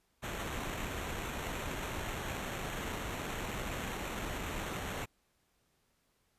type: noise with sample-and-hold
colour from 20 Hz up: pink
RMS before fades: -39 dBFS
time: 0.22-5.06 s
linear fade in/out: 20 ms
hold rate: 4900 Hz
effects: pink hiss -75 dBFS RMS until 6.38 s + resampled to 32000 Hz